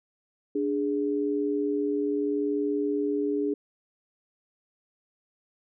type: tone pair together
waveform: sine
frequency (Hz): 292.3 / 413.1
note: D4 / G#4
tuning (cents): -8 / -9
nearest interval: tritone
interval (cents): 599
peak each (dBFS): -27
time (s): 0.55-3.54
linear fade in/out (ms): 5
effects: none